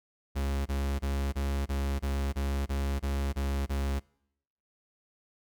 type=tone bursts; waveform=45% pulse; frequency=69.2 Hz; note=C#2; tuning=2 cents flat; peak=-28 dBFS; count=11; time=0.35-4 s; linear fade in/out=20 ms; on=310 ms; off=24 ms; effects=noise-tail reverb RT60 0.8 s tail -26 dB re dry